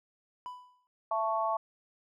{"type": "tone with exponential decay", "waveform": "triangle", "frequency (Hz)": 994, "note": "B5", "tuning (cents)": 11, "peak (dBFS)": -34, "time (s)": [0.46, 0.87], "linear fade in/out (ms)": 0, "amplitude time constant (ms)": 89}
{"type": "chord", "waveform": "sine", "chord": "A major", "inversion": "second", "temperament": "equal with one note detuned", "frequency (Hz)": [667.7, 880, 1108.7], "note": ["E5", "A5", "C#6"], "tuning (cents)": [22, 0, 0], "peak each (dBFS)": -32, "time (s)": [1.11, 1.57], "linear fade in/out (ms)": 5}
{"effects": []}